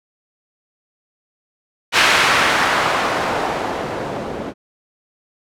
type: noise with low-pass filter sweep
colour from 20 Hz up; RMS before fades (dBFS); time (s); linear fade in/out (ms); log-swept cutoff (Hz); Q
blue; -18; 1.92-4.54; 50; 2200 to 380; 0.94
effects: none